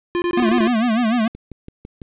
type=tone bursts; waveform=square; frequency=349.2 Hz; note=F4; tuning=in tune; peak=-18 dBFS; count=6; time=0.15-0.674 s; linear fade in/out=0 ms; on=69 ms; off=22 ms
type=tone with vibrato; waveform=square; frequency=231.1 Hz; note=A#3; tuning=15 cents flat; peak=-16 dBFS; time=0.37-1.28 s; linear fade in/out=5 ms; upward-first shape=sine; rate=6.7 Hz; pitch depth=130 cents each way
type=click train; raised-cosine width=3 ms; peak=-22 dBFS; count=5; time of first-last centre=1.35-2.018 s; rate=5.99 Hz
effects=resampled to 8000 Hz + 8-bit